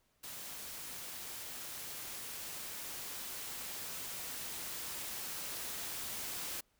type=noise with level ramp; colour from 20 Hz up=white; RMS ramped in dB=-46 to -41 dBFS; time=0.23-6.61 s; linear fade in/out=10 ms; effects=pink hiss -75 dBFS RMS until 6.79 s